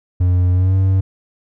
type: tone with pitch glide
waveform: triangle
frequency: 90.1 to 95.29 Hz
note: F#2 to G2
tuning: -45 to -49 cents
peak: -9 dBFS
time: 0.2-1.01 s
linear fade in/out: 10 ms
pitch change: +96 cents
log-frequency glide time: 0.52-0.75 s
effects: none